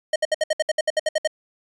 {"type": "tone bursts", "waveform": "square", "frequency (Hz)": 622.3, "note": "D#5", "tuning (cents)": 0, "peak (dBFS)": -18, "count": 13, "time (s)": [0.13, 1.275], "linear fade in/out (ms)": 5, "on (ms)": 29, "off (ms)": 64, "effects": ["resampled to 22050 Hz"]}